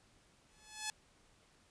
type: tone with exponential growth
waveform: 5% pulse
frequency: 859 Hz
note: A5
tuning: 42 cents flat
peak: -23 dBFS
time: 0.49-0.9 s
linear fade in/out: 1 ms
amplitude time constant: 88 ms
effects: pink hiss -68 dBFS RMS until 1.7 s + resampled to 22050 Hz